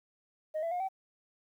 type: tone with pitch steps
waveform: sine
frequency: 622.3 / 667 / 714.8 / 766.1 Hz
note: D#5 / E5 / F5 / G5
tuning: 0 / +20 / +40 / -40 cents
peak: -29 dBFS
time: 0.54-0.888 s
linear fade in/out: 20 ms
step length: 87 ms
effects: tanh soft clip ceiling -29 dBFS + 11-bit